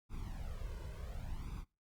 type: noise with flanger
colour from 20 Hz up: brown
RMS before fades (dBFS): -43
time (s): 0.09-1.65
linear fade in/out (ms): 50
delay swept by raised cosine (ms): 0.82 to 2.02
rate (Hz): 0.69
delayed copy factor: +0.8
effects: noise-tail reverb RT60 0.3 s tail -24 dB re dry + Opus 48 kbps